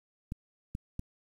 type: clicks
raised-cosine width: 5 ms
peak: -23 dBFS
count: 3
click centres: 0.321 / 0.751 / 0.994 s
effects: 9-bit